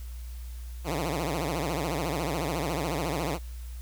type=tone with vibrato; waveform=10% pulse; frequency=156.3 Hz; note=D#3; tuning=8 cents sharp; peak=-20 dBFS; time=0.84-3.39 s; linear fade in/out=50 ms; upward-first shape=triangle; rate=14 Hz; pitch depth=280 cents each way; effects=added 60 Hz sine -36 dBFS peak until 3.81 s + white hiss -54 dBFS RMS until 3.81 s